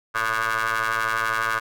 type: ring-modulated tone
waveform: 20% pulse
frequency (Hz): 112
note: A2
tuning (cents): +31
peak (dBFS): -14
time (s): 0.14-1.6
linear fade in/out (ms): 20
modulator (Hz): 1350
effects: none